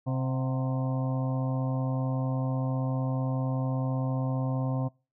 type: harmonic tone with a mistuned harmonic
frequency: 130.81 Hz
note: C3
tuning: in tune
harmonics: 1 / 2 / 4 / 5 / 6 / 7 / 8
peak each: -27 / -33 / -39 / -41 / -43 / -44 / -45 dBFS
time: 0.06-4.89 s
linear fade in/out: 20 ms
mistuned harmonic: 6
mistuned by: -81 cents
effects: noise-tail reverb RT60 0.3 s tail -24 dB re dry